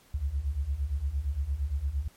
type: beating tone pair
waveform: sine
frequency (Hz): 65 / 73.7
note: C2 / D2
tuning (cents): -11 / +7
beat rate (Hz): 8.7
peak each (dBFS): -32 / -29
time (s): 0.14-2.08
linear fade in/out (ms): 5
effects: pink hiss -60 dBFS RMS until 2.16 s + MP3 64 kbps